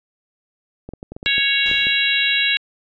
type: clicks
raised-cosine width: 2 ms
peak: -19 dBFS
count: 10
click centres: 0.89 / 0.936 / 1.029 / 1.12 / 1.165 / 1.229 / 1.262 / 1.381 / 1.714 / 1.869 s
type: harmonic tone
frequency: 554 Hz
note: C#5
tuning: 1 cent flat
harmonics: 3 / 4 / 5 / 6 / 7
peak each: -23 / -22 / -20 / -24 / -21 dBFS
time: 1.26-2.57 s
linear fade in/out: 0 ms
type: noise with exponential decay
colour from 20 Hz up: pink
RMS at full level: -36 dBFS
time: 1.66-2.4 s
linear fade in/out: 0 ms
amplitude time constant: 160 ms
effects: resampled to 16000 Hz